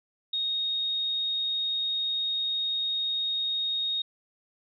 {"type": "tone", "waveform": "sine", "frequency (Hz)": 3729, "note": "A#7", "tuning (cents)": 0, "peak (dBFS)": -26, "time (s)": [0.33, 4.02], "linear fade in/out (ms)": 5, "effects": []}